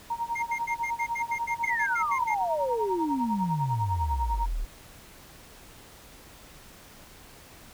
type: tone with tremolo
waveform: sine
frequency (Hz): 932.3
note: A#5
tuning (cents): 0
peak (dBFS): -25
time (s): 0.1-4.46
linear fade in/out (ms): 5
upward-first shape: sine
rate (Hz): 10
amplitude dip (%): 90
type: tone bursts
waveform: triangle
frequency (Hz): 2120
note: C7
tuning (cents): +22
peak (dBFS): -28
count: 13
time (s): 0.35-2.347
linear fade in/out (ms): 10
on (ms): 77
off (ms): 83
type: exponential sweep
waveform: sine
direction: down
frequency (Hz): 2217 to 34.03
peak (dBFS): -26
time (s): 1.63-4.65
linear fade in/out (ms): 10
effects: pink hiss -50 dBFS RMS until 7.73 s